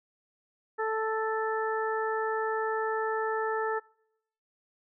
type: harmonic tone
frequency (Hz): 440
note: A4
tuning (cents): 0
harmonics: 1 / 2 / 3 / 4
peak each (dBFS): -30 / -33 / -35 / -36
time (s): 0.78-3.8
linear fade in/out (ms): 20
effects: noise-tail reverb RT60 0.8 s tail -26 dB re dry